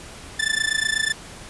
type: tone with amplitude modulation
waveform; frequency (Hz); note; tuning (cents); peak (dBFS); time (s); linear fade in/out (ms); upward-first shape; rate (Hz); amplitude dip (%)
sawtooth; 1760; A6; 0; -13; 0.39-1.13; 10; sine; 28.1; 90
effects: pink hiss -40 dBFS RMS until 1.49 s + resampled to 24000 Hz